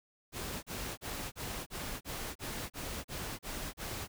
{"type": "noise bursts", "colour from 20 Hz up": "pink", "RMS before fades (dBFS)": -40, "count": 11, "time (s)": [0.32, 4.08], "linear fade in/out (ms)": 50, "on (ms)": 310, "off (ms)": 35, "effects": []}